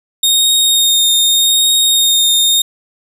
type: tone with vibrato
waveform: sawtooth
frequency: 3700 Hz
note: A#7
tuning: 14 cents flat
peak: -6 dBFS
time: 0.23-2.62 s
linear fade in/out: 5 ms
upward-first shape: triangle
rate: 0.83 Hz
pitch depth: 17 cents each way
effects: none